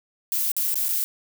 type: noise with dropouts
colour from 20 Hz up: violet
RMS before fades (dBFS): -24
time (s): 0.32-1.04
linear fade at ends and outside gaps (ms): 0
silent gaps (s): 0.517-0.566 / 0.743-0.756 / 0.884-0.89
effects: none